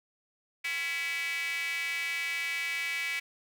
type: tone with high-pass filter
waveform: square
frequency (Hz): 152.4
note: D#3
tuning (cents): -36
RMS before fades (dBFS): -33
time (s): 0.64-3.2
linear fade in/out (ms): 10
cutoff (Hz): 2200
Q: 7.7
effects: none